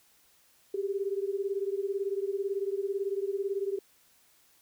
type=beating tone pair; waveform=sine; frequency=389.1 / 407.1 Hz; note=G4 / G#4; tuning=-13 / -35 cents; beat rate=18 Hz; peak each=-31 / -33 dBFS; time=0.74-3.79 s; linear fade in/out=5 ms; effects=white hiss -64 dBFS RMS until 4.61 s